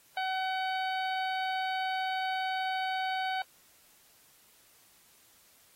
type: harmonic tone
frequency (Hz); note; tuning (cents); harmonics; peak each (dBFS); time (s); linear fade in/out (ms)
755; F#5; +35; 1 / 2 / 3 / 4 / 5 / 6; -31 / -37 / -41 / -43 / -45 / -47; 0.17-3.42; 2
effects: white hiss -62 dBFS RMS until 5.75 s + AAC 48 kbps